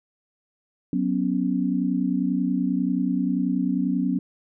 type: chord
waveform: sine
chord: F# suspended fourth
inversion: none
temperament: equal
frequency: 185 / 246.9 / 277.2 Hz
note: F#3 / B3 / C#4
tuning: 0 / 0 / 0 cents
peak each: -25 dBFS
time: 0.93-4.19 s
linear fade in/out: 2 ms
effects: none